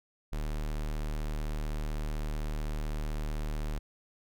square tone, 37.9 Hz, D#1, 45 cents flat, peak -32 dBFS, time 0.32-3.79 s, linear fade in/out 10 ms, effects none

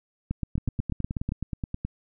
two click trains, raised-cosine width 5 ms, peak -17 / -15 dBFS, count 13 / 9, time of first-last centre 0.58-1.85 / 0.31-1.29 s, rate 9.45 / 8.16 Hz, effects none

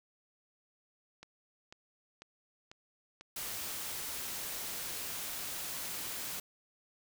click train, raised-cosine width 0.2 ms, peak -32 dBFS, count 8, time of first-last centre 1.23-4.695 s, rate 2.02 Hz
white noise, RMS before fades -40 dBFS, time 3.36-6.4 s, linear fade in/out 5 ms
effects none

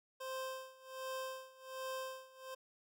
25% pulse tone with tremolo, 523 Hz, C5, 1 cent flat, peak -36 dBFS, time 0.2-2.55 s, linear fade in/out 10 ms, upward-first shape sine, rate 1.3 Hz, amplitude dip 90%, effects none

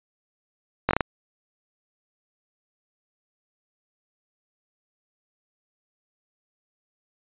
slowing click train, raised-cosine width 0.5 ms, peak -5 dBFS, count 5, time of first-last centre 0.89-1.008 s, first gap 19 ms, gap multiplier 1.3, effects resampled to 8000 Hz

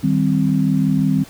sine chord, C minor, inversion first, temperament equal, 155.56 / 196 / 261.6 Hz, Eb3 / G3 / C4, 0 / 0 / 0 cents, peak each -18 dBFS, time 0.03-1.24 s, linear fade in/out 10 ms, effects pink hiss -42 dBFS RMS until 1.29 s

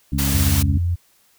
harmonic tone, 69.1 Hz, C#2, 5 cents flat, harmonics 1 / 2 / 3 / 4, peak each -22 / -23 / -26 / -27 dBFS, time 0.12-0.78 s, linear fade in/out 5 ms
white noise, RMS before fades -24 dBFS, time 0.18-0.63 s, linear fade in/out 10 ms
sine tone with vibrato, 86.7 Hz, F2, 12 cents flat, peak -17 dBFS, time 0.33-0.96 s, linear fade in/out 20 ms, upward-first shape triangle, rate 7.5 Hz, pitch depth 9 cents each way
effects white hiss -58 dBFS RMS until 1.38 s

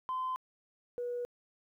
sine tone pair in turn, 1029 / 485.6 Hz, C6 / B4, -29 / -29 cents, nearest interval octave + minor second, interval 1300 cents, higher first, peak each -31 / -33 dBFS, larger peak first, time 0.09-0.36 / 0.98-1.25 s, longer neither, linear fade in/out 0 ms, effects tanh soft clip ceiling -29 dBFS + 12-bit

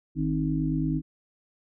harmonic tone with a mistuned harmonic, 51.91 Hz, G#1, in tune, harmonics 1 / 3 / 5 / 6, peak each -34 / -27 / -29 / -30 dBFS, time 0.15-1.02 s, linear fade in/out 50 ms, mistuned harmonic 5, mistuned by +19 cents, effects none

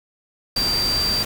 sine tone in noise, 4699 Hz, D8, in tune, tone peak -19 dBFS, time 0.56-1.23 s, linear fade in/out 5 ms, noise pink, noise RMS -27 dBFS, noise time 0.56-1.25 s, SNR +5 dB, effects none

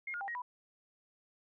sine tone with pitch steps, 2136 / 1424 / 793 / 1887 / 986 Hz, C7 / F6 / G5 / A#6 / B5, +35 / +33 / +20 / +21 / -3 cents, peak -37 dBFS, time 0.07-0.42 s, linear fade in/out 5 ms, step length 70 ms, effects none

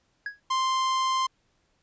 triangle tone with exponential decay, 1661.2 Hz, G#6, in tune, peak -25 dBFS, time 0.26-0.4 s, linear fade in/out 2 ms, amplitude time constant 30 ms
45% pulse tone, 1046.5 Hz, C6, in tune, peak -23 dBFS, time 0.5-1.27 s, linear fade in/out 10 ms
effects pink hiss -70 dBFS RMS until 1.82 s + resampled to 16000 Hz

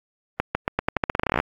accelerating click train, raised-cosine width 0.5 ms, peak -5 dBFS, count 19, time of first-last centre 0.4-1.4 s, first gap 150 ms, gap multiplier 0.86, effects AAC 64 kbps

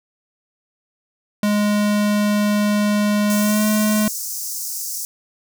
square tone with pitch glide, 207.7 to 212.7 Hz, G#3 to G#3, 0 to +42 cents, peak -16 dBFS, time 1.43-4.08 s, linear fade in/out 2 ms, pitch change +42 cents, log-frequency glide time 3.38-3.64 s
pink high-pass noise, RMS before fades -27 dBFS, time 3.3-5.05 s, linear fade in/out 0 ms, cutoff 5300 Hz, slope 48 dB/octave
effects none

